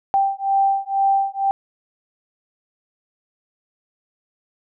sine beating tone pair, 784 / 786.1 Hz, G5 / G5, 0 / +5 cents, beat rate 2.1 Hz, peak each -19 dBFS, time 0.14-1.51 s, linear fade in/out 0 ms, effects none

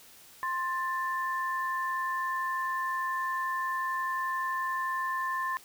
sine tone pair together, 1051.9 / 1769 Hz, C6 / A6, +9 / +9 cents, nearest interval major sixth, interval 900 cents, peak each -30 / -34 dBFS, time 0.43-5.57 s, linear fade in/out 0 ms, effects white hiss -54 dBFS RMS until 5.64 s

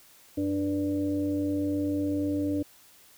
harmonic tone with a mistuned harmonic, 98 Hz, G2, in tune, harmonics 1 / 3 / 5 / 6, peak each -36 / -26 / -37 / -38 dBFS, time 0.37-2.63 s, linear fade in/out 10 ms, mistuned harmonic 1, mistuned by -49 cents, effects white hiss -56 dBFS RMS until 3.17 s

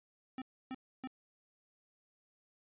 square tone bursts, 260 Hz, C4, 11 cents flat, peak -40 dBFS, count 3, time 0.38-1.074 s, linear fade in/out 2 ms, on 38 ms, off 290 ms, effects resampled to 8000 Hz

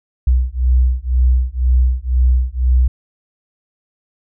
sine beating tone pair, 61.74 / 63.74 Hz, B1 / C2, 0 / -45 cents, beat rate 2 Hz, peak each -14 dBFS, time 0.27-2.88 s, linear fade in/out 5 ms, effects none

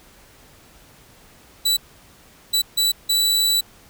sawtooth tone bursts at uneven times, 3951 Hz, B7, in tune, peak -13 dBFS, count 4, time 1.65-1.77 / 2.53-2.62 / 2.77-2.92 / 3.09-3.61 s, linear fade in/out 10 ms, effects pink hiss -50 dBFS RMS until 3.89 s

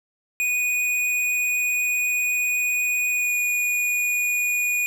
square tone with pitch glide, 2473 to 2456 Hz, D#7 to D#7, -11 to -23 cents, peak -21 dBFS, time 0.4-4.86 s, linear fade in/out 0 ms, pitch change -12 cents, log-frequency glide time 3.14-3.32 s, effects none

